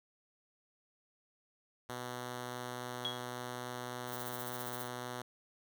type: tone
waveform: 5% pulse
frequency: 123.6 Hz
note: B2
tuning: 2 cents sharp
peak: -29 dBFS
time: 1.89-5.22 s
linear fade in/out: 5 ms
type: tone with exponential decay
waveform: sine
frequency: 3322 Hz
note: G#7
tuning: in tune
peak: -31 dBFS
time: 3.05-3.28 s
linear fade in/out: 0 ms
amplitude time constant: 49 ms
type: noise with tremolo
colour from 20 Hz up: violet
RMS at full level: -43 dBFS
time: 4.06-4.89 s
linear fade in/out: 50 ms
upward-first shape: triangle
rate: 15 Hz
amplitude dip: 80%
effects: none